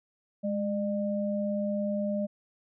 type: tone pair together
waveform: sine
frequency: 206.8 / 603 Hz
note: G#3 / D5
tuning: -7 / +46 cents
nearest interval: octave + perfect fifth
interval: 1853 cents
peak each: -29 / -31 dBFS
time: 0.43-2.27 s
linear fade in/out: 20 ms
effects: none